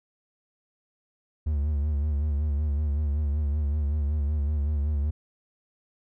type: tone with vibrato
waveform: triangle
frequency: 73.6 Hz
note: D2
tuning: 4 cents sharp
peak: -21 dBFS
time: 1.46-5.11 s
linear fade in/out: 10 ms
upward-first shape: sine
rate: 5.3 Hz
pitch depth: 73 cents each way
effects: none